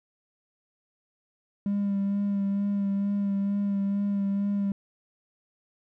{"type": "tone with vibrato", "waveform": "triangle", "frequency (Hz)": 200, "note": "G3", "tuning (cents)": 35, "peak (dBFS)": -21, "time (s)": [1.66, 4.72], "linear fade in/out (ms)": 2, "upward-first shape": "sine", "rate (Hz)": 2.2, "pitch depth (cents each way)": 21, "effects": ["tanh soft clip ceiling -19 dBFS"]}